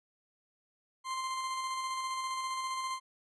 40% pulse tone with tremolo, 1046.5 Hz, C6, in tune, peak -32 dBFS, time 1.04-3 s, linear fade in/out 50 ms, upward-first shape square, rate 15 Hz, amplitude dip 25%, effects resampled to 24000 Hz

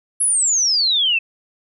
sine exponential sweep, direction down, 11000 to 2589 Hz, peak -14 dBFS, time 0.2-1.19 s, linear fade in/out 10 ms, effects none

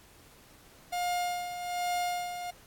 45% pulse tone with tremolo, 710 Hz, F5, 28 cents sharp, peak -28 dBFS, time 0.92-2.51 s, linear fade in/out 10 ms, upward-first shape sine, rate 1.2 Hz, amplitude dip 60%, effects pink hiss -57 dBFS RMS until 2.66 s + AAC 64 kbps

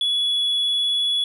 sine tone with vibrato, 3394 Hz, G#7, 37 cents sharp, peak -16 dBFS, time 0.01-1.24 s, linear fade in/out 2 ms, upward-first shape sine, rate 19 Hz, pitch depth 9 cents each way, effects tanh soft clip ceiling -17 dBFS

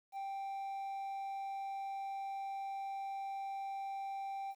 triangle tone with quantisation, 784 Hz, G5, in tune, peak -37 dBFS, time 0.12-4.55 s, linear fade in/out 50 ms, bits 11, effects none

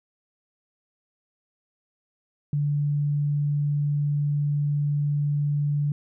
sine tone, 145.7 Hz, D3, 13 cents flat, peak -21 dBFS, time 2.53-5.92 s, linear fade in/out 2 ms, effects none

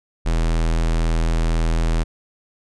square tone, 41 Hz, E1, 9 cents flat, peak -17 dBFS, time 0.25-2.04 s, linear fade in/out 20 ms, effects resampled to 22050 Hz

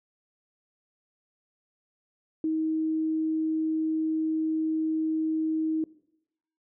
sine tone, 316.5 Hz, D#4, 30 cents sharp, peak -24 dBFS, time 2.44-5.84 s, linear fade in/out 2 ms, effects noise-tail reverb RT60 0.8 s tail -20 dB re dry

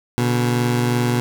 20% pulse tone pair together, 121.09 / 144 Hz, B2 / D3, -34 / -34 cents, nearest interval minor third, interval 300 cents, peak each -12 / -22 dBFS, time 0.18-1.2 s, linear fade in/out 0 ms, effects none

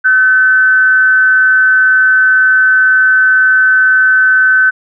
sine tone with amplitude modulation, 1520 Hz, F#6, 46 cents sharp, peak -3 dBFS, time 0.04-4.71 s, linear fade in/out 20 ms, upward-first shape sine, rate 222 Hz, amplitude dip 45%, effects none

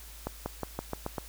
accelerating click train, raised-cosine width 1 ms, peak -18 dBFS, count 7, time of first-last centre 0.27-1.182 s, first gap 190 ms, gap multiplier 0.91, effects added 53 Hz sine -47 dBFS peak until 1.28 s + white hiss -50 dBFS RMS until 1.28 s

